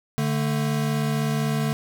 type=tone pair together; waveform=square; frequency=146.83 / 222.9 Hz; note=D3 / A3; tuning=0 / +23 cents; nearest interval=perfect fifth; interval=723 cents; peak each=-24 / -27 dBFS; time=0.18-1.73 s; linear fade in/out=0 ms; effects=none